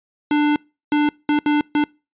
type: tone bursts at uneven times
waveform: square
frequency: 296.3 Hz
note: D4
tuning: 15 cents sharp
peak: -15 dBFS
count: 5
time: 0.31-0.56 / 0.92-1.09 / 1.29-1.39 / 1.46-1.61 / 1.75-1.84 s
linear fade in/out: 2 ms
effects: noise-tail reverb RT60 0.3 s tail -26 dB re dry + resampled to 8000 Hz